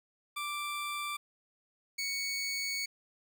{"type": "tone pair in turn", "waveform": "20% pulse", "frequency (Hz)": [1174.7, 2227], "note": ["D6", "C#7"], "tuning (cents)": [0, 7], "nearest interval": "major seventh", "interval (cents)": 1107, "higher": "second", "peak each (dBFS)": [-30, -28], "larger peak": "second", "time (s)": [[0.36, 1.17], [1.98, 2.86]], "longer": "second", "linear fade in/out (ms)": 10, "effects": ["11-bit"]}